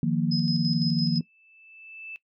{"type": "chord", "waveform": "sine", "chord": "Eb suspended second", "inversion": "none", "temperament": "equal", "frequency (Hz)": [155.56, 174.61, 233.1], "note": ["Eb3", "F3", "Bb3"], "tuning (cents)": [0, 0, 0], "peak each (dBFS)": -26, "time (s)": [0.03, 1.21], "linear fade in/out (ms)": 2}
{"type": "tone with tremolo", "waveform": "sine", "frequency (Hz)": 5080, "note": "D#8", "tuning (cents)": 35, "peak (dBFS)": -26, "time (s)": [0.31, 1.19], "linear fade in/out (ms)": 10, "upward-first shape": "square", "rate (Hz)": 5.9, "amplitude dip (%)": 45}
{"type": "tone with exponential growth", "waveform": "sine", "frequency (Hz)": 2637, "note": "E7", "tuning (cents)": 0, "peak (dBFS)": -35, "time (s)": [0.82, 2.16], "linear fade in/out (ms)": 0, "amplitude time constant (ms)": 290}
{"effects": ["noise-tail reverb RT60 0.1 s tail -18 dB re dry"]}